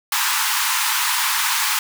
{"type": "high-pass noise", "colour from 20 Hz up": "pink", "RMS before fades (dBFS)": -20, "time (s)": [0.12, 1.79], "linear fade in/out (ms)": 2, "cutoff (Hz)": 850, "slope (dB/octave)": 96, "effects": []}